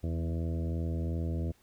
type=harmonic tone with a mistuned harmonic; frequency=82.7 Hz; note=E2; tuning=6 cents sharp; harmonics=1 / 2 / 3 / 4 / 5 / 6 / 7 / 8; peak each=-31 / -37 / -41 / -42 / -49 / -47 / -50 / -51 dBFS; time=0.03-1.52 s; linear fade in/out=10 ms; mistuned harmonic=2; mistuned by=-27 cents; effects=pink hiss -66 dBFS RMS until 1.62 s